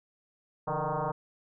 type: tone with frequency modulation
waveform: sine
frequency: 166.5 Hz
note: E3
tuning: 18 cents sharp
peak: -28 dBFS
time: 0.67-1.12 s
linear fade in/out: 10 ms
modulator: 154 Hz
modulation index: 6.8
effects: none